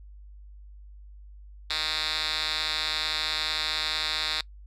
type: tone with band-pass filter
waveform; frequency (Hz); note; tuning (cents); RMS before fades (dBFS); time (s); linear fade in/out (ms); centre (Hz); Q
5% pulse; 155.56; D#3; 0; -29; 1.7-4.41; 2; 3600; 5.5
effects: noise-tail reverb RT60 0.1 s tail -24 dB re dry + added 50 Hz sine -44 dBFS peak until 4.66 s